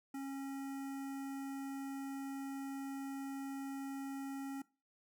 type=tone with notch filter; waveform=square; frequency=273.1 Hz; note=C#4; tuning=26 cents flat; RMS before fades=-43 dBFS; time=0.14-4.62 s; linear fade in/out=5 ms; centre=3800 Hz; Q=0.88; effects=noise-tail reverb RT60 0.3 s tail -20 dB re dry